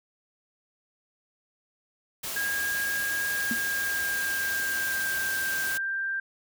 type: noise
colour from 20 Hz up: white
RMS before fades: -34 dBFS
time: 2.23-5.78 s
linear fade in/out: 10 ms
type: tone with pitch glide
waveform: sine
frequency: 1628 to 1579.8 Hz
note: G#6 to G6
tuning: -35 to +13 cents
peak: -27 dBFS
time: 2.36-6.2 s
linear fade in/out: 5 ms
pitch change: -52 cents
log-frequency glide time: 3.26-5.3 s
type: tone with exponential decay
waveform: sine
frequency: 233.1 Hz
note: A#3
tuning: in tune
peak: -24 dBFS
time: 3.51-3.6 s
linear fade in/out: 2 ms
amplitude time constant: 18 ms
effects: none